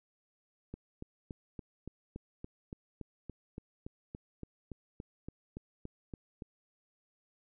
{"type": "click train", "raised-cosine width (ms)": 3, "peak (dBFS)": -29, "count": 21, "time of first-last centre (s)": [0.74, 6.422], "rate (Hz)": 3.52, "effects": []}